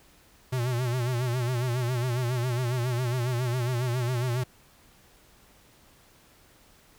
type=tone with vibrato; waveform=square; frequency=123.47 Hz; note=B2; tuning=in tune; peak=-26 dBFS; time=0.52-4.44 s; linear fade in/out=10 ms; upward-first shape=sine; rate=7.3 Hz; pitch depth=88 cents each way; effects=pink hiss -58 dBFS RMS until 6.98 s